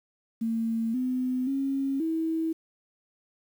sine tone with pitch steps, 226.7 / 254.2 / 272.5 / 323.4 Hz, A#3 / C4 / C#4 / E4, -48 / -50 / -29 / -33 cents, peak -25 dBFS, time 0.41-2.53 s, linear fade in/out 10 ms, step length 530 ms, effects 9-bit

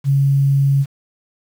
sine tone, 138.6 Hz, C#3, in tune, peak -11 dBFS, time 0.04-0.86 s, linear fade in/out 50 ms, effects 7-bit

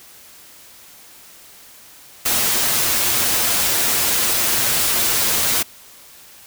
white noise with comb filter, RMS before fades -18 dBFS, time 2.25-5.63 s, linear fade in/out 10 ms, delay 8.6 ms, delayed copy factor +0.5, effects white hiss -44 dBFS RMS until 6.46 s

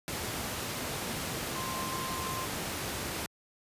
sine tone in noise, 1046.5 Hz, C6, in tune, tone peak -37 dBFS, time 1.56-2.45 s, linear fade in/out 0 ms, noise pink, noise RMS -35 dBFS, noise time 0.08-3.26 s, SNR -5 dB, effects high-pass 80 Hz 12 dB/octave + resampled to 32000 Hz

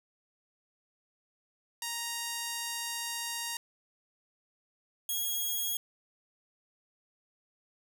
5% pulse tone pair in turn, 935 / 3298 Hz, A#5 / G#7, +5 / -13 cents, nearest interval octave + minor seventh, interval 2182 cents, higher second, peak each -22 dBFS, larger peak neither, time 1.82-3.57 / 5.09-5.77 s, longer first, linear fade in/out 2 ms, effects 9-bit

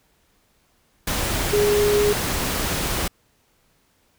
sine tone in noise, 414.2 Hz, G#4, 5 cents flat, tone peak -16 dBFS, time 1.53-2.13 s, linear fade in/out 5 ms, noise pink, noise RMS -24 dBFS, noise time 1.07-3.08 s, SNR +5 dB, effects pink hiss -63 dBFS RMS until 4.18 s

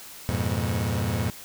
30% pulse chord, F diminished, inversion none, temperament equal with one note detuned, 87.31 / 103.83 / 121.14 Hz, F2 / Ab2 / Cb3, 0 / 0 / -33 cents, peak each -26 dBFS, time 0.29-1.3 s, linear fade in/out 0 ms, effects white hiss -43 dBFS RMS until 1.44 s

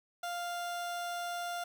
30% pulse tone, 698.5 Hz, F5, in tune, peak -33 dBFS, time 0.23-1.64 s, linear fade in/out 5 ms, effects 10-bit

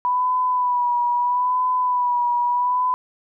sine tone with vibrato, 986 Hz, B5, 3 cents flat, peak -17 dBFS, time 0.05-2.94 s, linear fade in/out 0 ms, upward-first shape sine, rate 0.77 Hz, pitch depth 37 cents each way, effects none

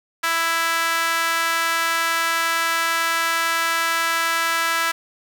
sawtooth tone with high-pass filter, 331.1 Hz, E4, 8 cents sharp, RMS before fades -21 dBFS, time 0.23-4.92 s, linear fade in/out 10 ms, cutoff 1400 Hz, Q 2, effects none

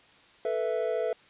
triangle chord, A suspended second, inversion none, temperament equal, 440 / 493.9 / 659.3 Hz, A4 / B4 / E5, 0 / 0 / 0 cents, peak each -29 dBFS, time 0.45-1.13 s, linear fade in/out 2 ms, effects white hiss -57 dBFS RMS until 1.29 s + resampled to 8000 Hz

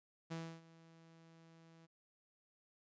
sawtooth tone with ADSR envelope, 164.3 Hz, E3, 5 cents flat, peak -37 dBFS, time 0.3-1.87 s, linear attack 19 ms, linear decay 290 ms, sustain -20 dB, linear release 24 ms, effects resampled to 16000 Hz

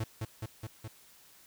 45% pulse tone with echo, 110 Hz, A2, in tune, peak -31 dBFS, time 0-0.04 s, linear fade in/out 5 ms, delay 210 ms, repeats 4, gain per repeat -2 dB, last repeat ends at 0.88 s, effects white hiss -59 dBFS RMS until 1.46 s

